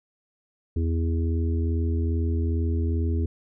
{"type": "harmonic tone", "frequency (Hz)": 82.41, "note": "E2", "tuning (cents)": 0, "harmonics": [1, 3, 4, 5], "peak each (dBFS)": [-22, -32, -34, -36], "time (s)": [0.76, 3.26], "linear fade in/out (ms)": 5, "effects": []}